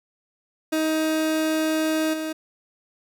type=tone with level steps; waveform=30% pulse; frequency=314.7 Hz; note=D#4; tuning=20 cents sharp; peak=-18 / -24 dBFS; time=0.72-2.33 s; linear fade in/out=10 ms; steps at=2.13 s; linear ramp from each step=10 ms; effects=none